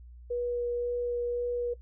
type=tone with vibrato; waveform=sine; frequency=483.2 Hz; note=B4; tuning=38 cents flat; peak=-28 dBFS; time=0.3-1.74 s; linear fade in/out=10 ms; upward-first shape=sine; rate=1.9 Hz; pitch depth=8 cents each way; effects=noise-tail reverb RT60 0.1 s tail -18 dB re dry + added 60 Hz sine -46 dBFS peak until 1.81 s